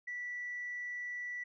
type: tone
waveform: sine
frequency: 1960 Hz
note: B6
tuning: 14 cents flat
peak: -37 dBFS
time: 0.07-1.44 s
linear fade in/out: 10 ms
effects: tanh soft clip ceiling -33 dBFS